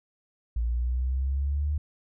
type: exponential sweep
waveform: sine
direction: up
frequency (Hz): 56.9 to 75.5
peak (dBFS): -24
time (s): 0.56-1.78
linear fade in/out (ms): 5
effects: none